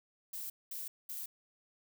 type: noise bursts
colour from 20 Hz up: violet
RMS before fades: -42 dBFS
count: 3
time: 0.33-1.26 s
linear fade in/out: 5 ms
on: 170 ms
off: 210 ms
effects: none